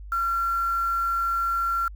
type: tone with quantisation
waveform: sine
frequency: 1367 Hz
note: F6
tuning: 37 cents flat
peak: -22 dBFS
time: 0.12-1.88 s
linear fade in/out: 2 ms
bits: 7
effects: added 50 Hz sine -37 dBFS peak until 1.95 s